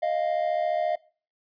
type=tone pair together; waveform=triangle; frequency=622.6 / 697 Hz; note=D#5 / F5; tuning=+1 / -4 cents; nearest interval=major second; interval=195 cents; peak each=-24 dBFS; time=0.02-0.96 s; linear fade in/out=10 ms; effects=noise-tail reverb RT60 0.4 s tail -22 dB re dry + resampled to 11025 Hz